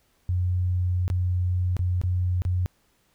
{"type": "tone with dropouts", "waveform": "sine", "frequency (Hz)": 90.2, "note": "F#2", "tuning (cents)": -44, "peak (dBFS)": -21, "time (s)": [0.29, 2.66], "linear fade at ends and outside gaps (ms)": 0, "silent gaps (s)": [[1.08, 1.101], [1.767, 1.792], [2.015, 2.036], [2.42, 2.451]], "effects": ["pink hiss -66 dBFS RMS until 3.14 s"]}